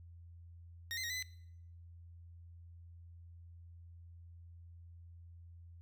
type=tone with pitch steps; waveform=20% pulse; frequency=1861 / 2053 / 1880 / 2005 / 2020 Hz; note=A#6 / C7 / A#6 / B6 / B6; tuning=-3 / -33 / +14 / +26 / +39 cents; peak=-33 dBFS; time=0.91-1.225 s; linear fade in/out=0 ms; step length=63 ms; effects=noise-tail reverb RT60 0.7 s tail -21 dB re dry + added 85 Hz sine -52 dBFS peak until 5.81 s